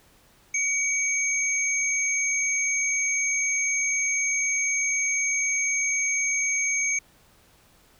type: tone pair together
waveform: sine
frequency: 2266 / 6416 Hz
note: C#7 / G8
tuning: +37 / +39 cents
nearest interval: octave + tritone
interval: 1802 cents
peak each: -25 dBFS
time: 0.54-6.99 s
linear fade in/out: 5 ms
effects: pink hiss -58 dBFS RMS until 7.99 s